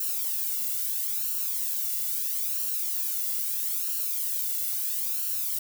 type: noise with flanger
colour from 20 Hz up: violet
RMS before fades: -29 dBFS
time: 0-5.59 s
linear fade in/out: 5 ms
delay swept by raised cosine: 0.7 to 1.46 ms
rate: 0.76 Hz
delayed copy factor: +0.75
effects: none